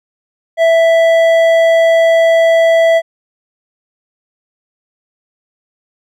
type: tone with hard clipping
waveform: sine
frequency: 660 Hz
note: E5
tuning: 2 cents sharp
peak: -8 dBFS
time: 0.57-3.02 s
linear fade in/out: 50 ms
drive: 8 dB
effects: none